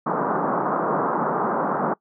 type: band-pass noise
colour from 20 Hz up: white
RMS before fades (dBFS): -23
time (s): 0.06-1.94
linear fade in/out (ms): 10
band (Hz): 150 to 1300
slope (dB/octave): 48
effects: noise-tail reverb RT60 0.1 s tail -23 dB re dry